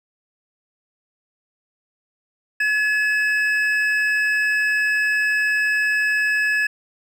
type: tone pair together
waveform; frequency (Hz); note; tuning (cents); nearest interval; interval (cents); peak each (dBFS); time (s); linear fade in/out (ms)
triangle; 1701.4 / 2590; G#6 / E7; +41 / -31; perfect fifth; 728; -16 / -23; 2.6-6.67; 5
effects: none